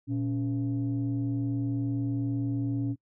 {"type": "tone pair together", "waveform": "sine", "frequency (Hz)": [117.73, 280], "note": ["A#2", "C#4"], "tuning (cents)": [18, 18], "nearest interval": "octave + minor third", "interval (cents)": 1500, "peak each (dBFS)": -28, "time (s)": [0.07, 2.96], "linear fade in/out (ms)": 50, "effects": ["noise-tail reverb RT60 0.1 s tail -24 dB re dry", "tanh soft clip ceiling -22 dBFS"]}